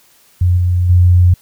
sine tone with level steps, 89.2 Hz, F2, 37 cents sharp, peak -8 / -10 / -5 dBFS, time 0.41-1.34 s, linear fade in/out 5 ms, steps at 0.57 / 0.89 s, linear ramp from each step 10 ms, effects white hiss -50 dBFS RMS until 1.41 s

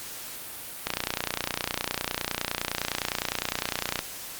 click train, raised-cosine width 0.2 ms, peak -8 dBFS, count 94, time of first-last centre 0.87-3.991 s, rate 29.8 Hz, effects white hiss -39 dBFS RMS until 4.39 s + Opus 48 kbps

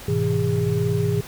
sine tone cluster, 104.3 / 126 / 161.6 / 408.2 Hz, G#2 / B2 / E3 / G#4, +8 / +35 / -34 / -30 cents, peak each -24 dBFS, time 0.08-1.21 s, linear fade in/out 5 ms, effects pink hiss -39 dBFS RMS until 1.27 s

